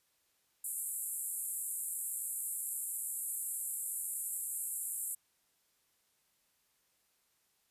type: band-pass noise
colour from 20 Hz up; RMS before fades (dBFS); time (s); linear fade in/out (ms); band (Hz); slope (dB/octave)
white; -39; 0.64-5.15; 5; 7600 to 13000; 96
effects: white hiss -75 dBFS RMS until 7.7 s + resampled to 32000 Hz